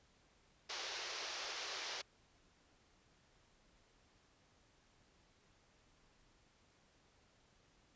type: band-pass noise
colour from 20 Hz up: white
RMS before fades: -45 dBFS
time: 0.69-2.02 s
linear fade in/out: 10 ms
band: 350 to 6000 Hz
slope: 48 dB/octave
effects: pink hiss -71 dBFS RMS until 7.95 s + resampled to 16000 Hz